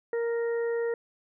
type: harmonic tone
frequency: 466.2 Hz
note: A#4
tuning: in tune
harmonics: 1 / 2 / 3 / 4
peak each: -26 / -44 / -45 / -41 dBFS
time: 0.13-0.94 s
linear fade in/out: 2 ms
effects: none